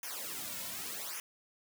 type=noise with flanger; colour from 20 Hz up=white; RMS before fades=-41 dBFS; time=0.03-1.2 s; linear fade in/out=2 ms; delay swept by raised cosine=0.24 to 2.54 ms; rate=0.87 Hz; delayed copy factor=-0.95; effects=none